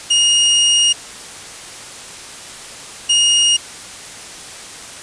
sawtooth tone bursts at uneven times, 2859 Hz, F7, 40 cents sharp, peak -7 dBFS, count 2, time 0.1-0.93 / 3.09-3.57 s, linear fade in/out 10 ms, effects white hiss -33 dBFS RMS until 5.02 s + resampled to 22050 Hz

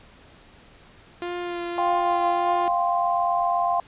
sawtooth tone with vibrato, 349.2 Hz, F4, in tune, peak -24 dBFS, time 1.22-2.68 s, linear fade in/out 0 ms, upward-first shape sine, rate 1.7 Hz, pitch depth 16 cents each way
sine chord, F suspended second, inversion none, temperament equal with one note detuned, 698.5 / 786.3 / 1046.5 Hz, F5 / G5 / C6, 0 / +5 / 0 cents, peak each -22 / -27 / -25 dBFS, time 1.78-3.8 s, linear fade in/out 2 ms
effects pink hiss -51 dBFS RMS until 3.87 s + resampled to 8000 Hz

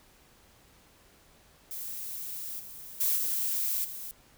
violet noise with level steps, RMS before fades -38 / -45 / -27 / -30 / -40 dBFS, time 1.71-4.11 s, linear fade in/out 0 ms, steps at 2.59 / 3 / 3.16 / 3.84 s, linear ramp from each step 10 ms, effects pink hiss -60 dBFS RMS until 4.37 s

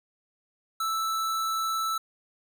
square tone, 1318.5 Hz, E6, in tune, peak -27 dBFS, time 0.8-1.98 s, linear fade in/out 5 ms, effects none

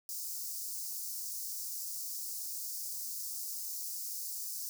white high-pass noise, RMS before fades -40 dBFS, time 0.09-4.69 s, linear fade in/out 0 ms, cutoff 4800 Hz, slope 48 dB/octave, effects none

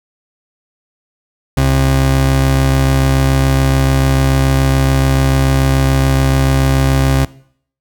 30% pulse tone pair together, 66.95 / 133.9 Hz, C2 / C3, +40 / +40 cents, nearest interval octave, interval 1200 cents, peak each -11 dBFS, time 1.57-7.25 s, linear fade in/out 5 ms, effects noise-tail reverb RT60 0.6 s tail -20 dB re dry

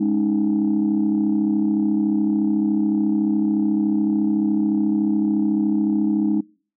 sine chord, Ab suspended fourth, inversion none, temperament equal, 207.7 / 277.2 / 311.1 Hz, Ab3 / Db4 / Eb4, 0 / 0 / 0 cents, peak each -19 / -24 / -19 dBFS, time 0-6.41 s, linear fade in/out 10 ms, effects noise-tail reverb RT60 0.4 s tail -24 dB re dry + tanh soft clip ceiling -11 dBFS

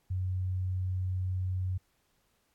sine tone, 92.5 Hz, F#2, in tune, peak -29 dBFS, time 0.1-1.78 s, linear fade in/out 10 ms, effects pink hiss -73 dBFS RMS until 2.54 s + AAC 64 kbps

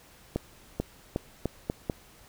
accelerating click train, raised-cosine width 2 ms, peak -14 dBFS, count 6, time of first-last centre 0.36-1.898 s, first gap 440 ms, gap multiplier 0.82, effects pink hiss -55 dBFS RMS until 2.28 s

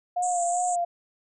sine tone with vibrato, 707 Hz, F5, 21 cents sharp, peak -23 dBFS, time 0.16-0.85 s, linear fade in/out 10 ms, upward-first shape sine, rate 2.6 Hz, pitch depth 37 cents each way
white band-pass noise, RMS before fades -34 dBFS, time 0.22-0.76 s, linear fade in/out 10 ms, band 6900 to 8300 Hz, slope 96 dB/octave
effects none

